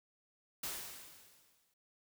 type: noise with exponential decay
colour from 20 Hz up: white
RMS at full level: -39 dBFS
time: 0.63-1.74 s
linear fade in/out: 5 ms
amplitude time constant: 240 ms
effects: none